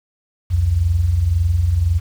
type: tone pair together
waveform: sine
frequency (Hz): 65.33 / 87.2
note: C2 / F2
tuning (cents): -2 / -2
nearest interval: perfect fourth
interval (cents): 500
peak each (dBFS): -21 / -14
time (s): 0.5-2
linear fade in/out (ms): 20
effects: 7-bit